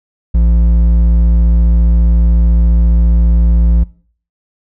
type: tone with hard clipping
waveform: triangle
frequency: 57.2 Hz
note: A#1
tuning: 32 cents flat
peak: -8 dBFS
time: 0.34-3.84 s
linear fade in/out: 10 ms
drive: 10 dB
effects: noise-tail reverb RT60 0.5 s tail -21 dB re dry